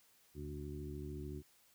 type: harmonic tone with a mistuned harmonic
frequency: 73.42 Hz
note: D2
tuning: in tune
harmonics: 1 / 2 / 3 / 4 / 5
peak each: -46 / -48 / -53 / -50 / -49 dBFS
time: 0.34-1.43 s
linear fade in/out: 50 ms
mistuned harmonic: 1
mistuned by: +71 cents
effects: white hiss -69 dBFS RMS until 1.74 s